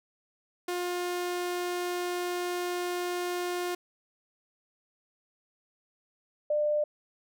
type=tone pair in turn; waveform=sawtooth / sine; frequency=355.3 / 597.5 Hz; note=F4 / D5; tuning=+30 / +30 cents; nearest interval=major sixth; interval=900 cents; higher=second; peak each=-26 / -24 dBFS; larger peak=second; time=0.68-3.75 / 6.5-6.84 s; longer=first; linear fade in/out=5 ms; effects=none